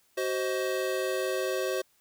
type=chord; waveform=square; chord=C diminished; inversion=second; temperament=just; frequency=376.7 / 523.3 / 627.9 Hz; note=Gb4 / C5 / Eb5; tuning=+31 / 0 / +16 cents; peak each=-32 / -32 / -36 dBFS; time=0.17-1.82 s; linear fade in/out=10 ms; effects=white hiss -67 dBFS RMS until 2 s